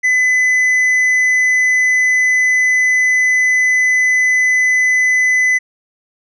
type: tone with tanh clipping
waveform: sine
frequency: 2010 Hz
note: B6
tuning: 30 cents sharp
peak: -11 dBFS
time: 0.03-5.59 s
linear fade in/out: 20 ms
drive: 5 dB
effects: none